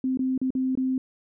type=tone with dropouts; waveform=sine; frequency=260 Hz; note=C4; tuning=11 cents flat; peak=-22 dBFS; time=0.04-0.98 s; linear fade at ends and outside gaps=2 ms; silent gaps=0.173-0.192 / 0.378-0.415 / 0.505-0.551 / 0.753-0.774 s; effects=none